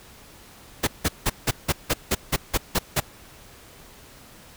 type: noise bursts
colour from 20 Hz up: pink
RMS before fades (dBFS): -21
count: 11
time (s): 0.83-3.003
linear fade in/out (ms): 10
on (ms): 43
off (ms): 170
effects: pink hiss -48 dBFS RMS until 4.56 s